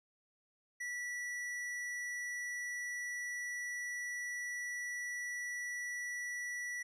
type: tone with hard clipping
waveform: triangle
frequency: 1950 Hz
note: B6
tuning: 23 cents flat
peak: -40 dBFS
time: 0.8-6.83 s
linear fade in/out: 10 ms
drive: 13 dB
effects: none

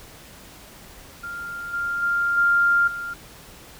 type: tone with level steps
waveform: sine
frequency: 1396.9 Hz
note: F6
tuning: in tune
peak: -30 / -23 / -19 / -15 / -28 dBFS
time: 1.23-3.14 s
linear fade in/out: 10 ms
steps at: 1.73 / 2.02 / 2.37 / 2.87 s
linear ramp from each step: 10 ms
effects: pink hiss -45 dBFS RMS until 3.79 s

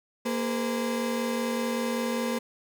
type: tone cluster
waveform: 35% pulse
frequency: 233.4 / 416 / 512 Hz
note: A#3 / G#4 / C5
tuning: +2 / +3 / -38 cents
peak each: -27 / -35 / -30 dBFS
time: 0.25-2.39 s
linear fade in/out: 10 ms
effects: none

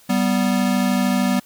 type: tone pair together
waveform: square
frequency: 193.74 / 246.9 Hz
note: G3 / B3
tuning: -20 / 0 cents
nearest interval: major third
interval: 420 cents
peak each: -20 dBFS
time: 0.09-1.4 s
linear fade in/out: 10 ms
effects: white hiss -51 dBFS RMS until 1.45 s

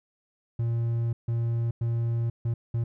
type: tone bursts at uneven times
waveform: triangle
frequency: 116.54 Hz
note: A#2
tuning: in tune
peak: -22 dBFS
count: 5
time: 0.59-1.13 / 1.28-1.71 / 1.81-2.3 / 2.45-2.54 / 2.74-2.84 s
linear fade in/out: 5 ms
effects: none

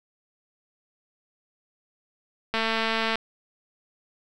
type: click train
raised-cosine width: 0.3 ms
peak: -10 dBFS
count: 139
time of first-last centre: 2.54-3.156 s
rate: 224 Hz
effects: none

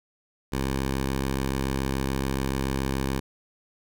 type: tone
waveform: 10% pulse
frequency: 67 Hz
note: C2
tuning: 42 cents sharp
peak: -17 dBFS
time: 0.52-3.2 s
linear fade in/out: 10 ms
effects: none

